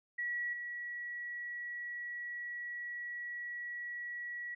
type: tone with level steps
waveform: sine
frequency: 1929 Hz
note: B6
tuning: 41 cents flat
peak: -34 / -39 dBFS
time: 0.18-4.55 s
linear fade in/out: 10 ms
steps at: 0.53 s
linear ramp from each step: 2 ms
effects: none

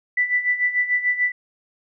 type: tone with tremolo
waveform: sine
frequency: 1979 Hz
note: B6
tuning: 3 cents sharp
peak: -15 dBFS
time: 0.17-1.32 s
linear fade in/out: 5 ms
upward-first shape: sine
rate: 6.8 Hz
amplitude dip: 75%
effects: none

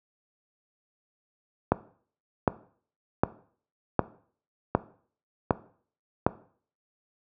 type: click train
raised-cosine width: 1 ms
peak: -5 dBFS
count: 7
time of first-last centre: 1.72-6.265 s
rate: 1.32 Hz
effects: noise-tail reverb RT60 0.5 s tail -17 dB re dry + high-pass 80 Hz 12 dB/octave

